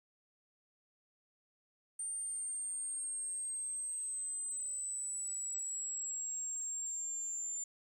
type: linear sweep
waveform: sine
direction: down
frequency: 8850 to 7190 Hz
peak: -37 dBFS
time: 1.99-7.64 s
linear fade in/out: 5 ms
effects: 11-bit